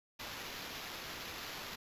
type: noise with sample-and-hold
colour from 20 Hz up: white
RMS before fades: -45 dBFS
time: 0.19-1.76 s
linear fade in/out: 10 ms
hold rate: 8820 Hz
effects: resampled to 32000 Hz